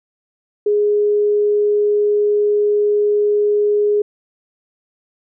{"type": "tone", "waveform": "sine", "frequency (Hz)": 415.3, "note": "G#4", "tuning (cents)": 0, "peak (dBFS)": -12, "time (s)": [0.66, 4.02], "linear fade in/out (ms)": 5, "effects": []}